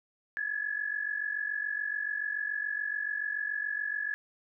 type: tone pair together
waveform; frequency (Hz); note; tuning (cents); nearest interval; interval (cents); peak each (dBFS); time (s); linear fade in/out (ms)
sine; 1671 / 1718; G#6 / A6; +10 / -42; unison; 48; -34 / -33; 0.37-4.14; 0
effects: none